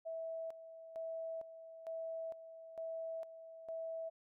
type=tone with tremolo; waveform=sine; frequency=653 Hz; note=E5; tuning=17 cents flat; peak=-40 dBFS; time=0.05-4.1 s; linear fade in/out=20 ms; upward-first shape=square; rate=1.1 Hz; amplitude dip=70%; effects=none